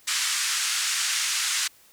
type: band-pass noise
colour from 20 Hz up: white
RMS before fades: -26 dBFS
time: 0.07-1.68 s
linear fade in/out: 10 ms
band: 1300 to 8400 Hz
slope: 24 dB/octave
effects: white hiss -56 dBFS RMS until 1.92 s